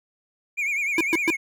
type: tone with vibrato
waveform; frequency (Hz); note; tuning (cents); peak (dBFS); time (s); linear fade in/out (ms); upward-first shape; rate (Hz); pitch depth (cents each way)
triangle; 2302; D7; -35; -21; 0.57-1.37; 20; sine; 9.9; 110
type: tone bursts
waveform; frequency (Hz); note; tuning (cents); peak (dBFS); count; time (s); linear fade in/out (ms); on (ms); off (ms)
square; 329.6; E4; 0; -19; 3; 0.98-1.304; 2; 28; 120
effects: none